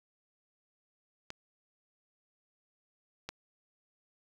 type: clicks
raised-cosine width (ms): 0.2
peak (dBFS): -23 / -21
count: 2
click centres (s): 1.304 / 3.29
effects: 8-bit